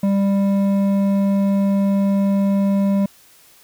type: tone with hard clipping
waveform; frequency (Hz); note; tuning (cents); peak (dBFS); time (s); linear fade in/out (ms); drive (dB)
sine; 197.8; G3; +16; -16; 0.03-3.06; 5; 8
effects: white hiss -50 dBFS RMS until 3.63 s